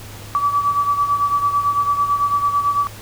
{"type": "beating tone pair", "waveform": "sine", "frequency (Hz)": [1148, 1157], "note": ["D6", "D6"], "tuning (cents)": [-40, -26], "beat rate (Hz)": 9, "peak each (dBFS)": [-16, -22], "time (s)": [0.35, 2.87], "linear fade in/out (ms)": 0, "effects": ["added 104 Hz sine -37 dBFS peak until 3.01 s", "pink hiss -38 dBFS RMS until 3.01 s"]}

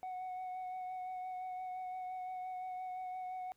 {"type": "tone with vibrato", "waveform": "sine", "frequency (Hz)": 739, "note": "F#5", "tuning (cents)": -2, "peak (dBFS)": -37, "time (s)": [0.03, 3.52], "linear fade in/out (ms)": 0, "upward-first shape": "sine", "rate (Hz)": 5.8, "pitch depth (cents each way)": 16, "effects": ["tanh soft clip ceiling -39 dBFS", "pink hiss -75 dBFS RMS until 3.56 s"]}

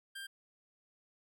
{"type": "tone", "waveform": "25% pulse", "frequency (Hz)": 1589, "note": "G6", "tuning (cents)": 23, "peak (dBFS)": -39, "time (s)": [0.15, 0.27], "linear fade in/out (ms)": 10, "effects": []}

